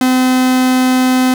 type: tone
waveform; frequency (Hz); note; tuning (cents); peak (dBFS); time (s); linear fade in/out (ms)
45% pulse; 255.9; C4; -38; -9; 0.01-1.34; 2
effects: none